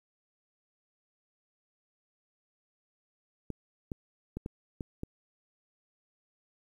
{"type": "clicks", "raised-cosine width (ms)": 3, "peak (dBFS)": -23, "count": 6, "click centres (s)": [3.503, 3.918, 4.37, 4.461, 4.808, 5.034], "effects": ["10-bit"]}